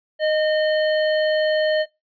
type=tone with sample-and-hold; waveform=sine; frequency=619 Hz; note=D#5; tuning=9 cents flat; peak=-16 dBFS; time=0.19-1.86 s; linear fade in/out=50 ms; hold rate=2450 Hz; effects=noise-tail reverb RT60 0.2 s tail -20 dB re dry + resampled to 11025 Hz